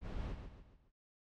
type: noise with echo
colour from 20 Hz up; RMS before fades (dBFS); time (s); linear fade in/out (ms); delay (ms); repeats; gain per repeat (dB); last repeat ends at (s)
brown; -41; 0.01-0.36; 50; 140; 4; -7; 0.92
effects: low-pass 4000 Hz 12 dB/octave + AAC 64 kbps